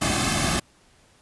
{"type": "noise with comb filter", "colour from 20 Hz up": "pink", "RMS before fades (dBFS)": -23, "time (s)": [0.01, 0.6], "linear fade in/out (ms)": 10, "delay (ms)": 2.1, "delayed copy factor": -0.9, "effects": ["pink hiss -58 dBFS RMS until 1.21 s", "resampled to 24000 Hz"]}